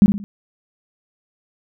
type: tone with echo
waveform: sine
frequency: 202.2 Hz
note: G#3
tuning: 46 cents flat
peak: -4 dBFS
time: 0.02-0.06 s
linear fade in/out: 0 ms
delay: 60 ms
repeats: 3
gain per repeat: -9 dB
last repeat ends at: 0.24 s
effects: none